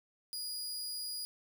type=tone; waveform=sawtooth; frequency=4892 Hz; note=D#8; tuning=30 cents flat; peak=-35 dBFS; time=0.33-1.25 s; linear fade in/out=0 ms; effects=12-bit